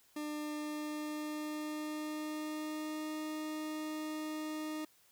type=tone with pitch glide; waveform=40% pulse; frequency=300 to 308.6 Hz; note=D4 to D#4; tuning=+37 to -14 cents; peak=-37 dBFS; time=0.16-4.85 s; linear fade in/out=5 ms; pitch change=+49 cents; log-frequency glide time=0.39-3.12 s; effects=white hiss -67 dBFS RMS until 5.11 s